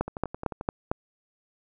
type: two click trains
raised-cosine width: 1 ms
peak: -11 / -20 dBFS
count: 5 / 7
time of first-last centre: 0.01-0.915 / 0.08-0.611 s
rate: 4.42 / 11.3 Hz
effects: none